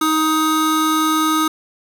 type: tone pair together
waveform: square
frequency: 313.8 / 1255 Hz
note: D#4 / D#6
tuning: +15 / +15 cents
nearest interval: 2 octaves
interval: 2400 cents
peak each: -18 dBFS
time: 0.01-1.48 s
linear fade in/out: 5 ms
effects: none